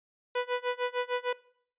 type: tone with tremolo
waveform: sawtooth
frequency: 493.9 Hz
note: B4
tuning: in tune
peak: -22 dBFS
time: 0.35-1.33 s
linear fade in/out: 5 ms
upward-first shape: sine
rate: 6.6 Hz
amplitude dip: 95%
effects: noise-tail reverb RT60 0.6 s tail -21 dB re dry + resampled to 8000 Hz